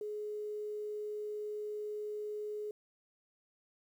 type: tone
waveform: sine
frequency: 421.1 Hz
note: G#4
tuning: 24 cents sharp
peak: -37 dBFS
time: 0.01-2.71 s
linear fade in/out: 2 ms
effects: 11-bit